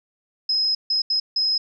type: tone bursts at uneven times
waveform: sine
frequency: 5110 Hz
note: D#8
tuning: 45 cents sharp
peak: -18 dBFS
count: 4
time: 0.49-0.75 / 0.9-1.02 / 1.1-1.2 / 1.36-1.58 s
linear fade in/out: 5 ms
effects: none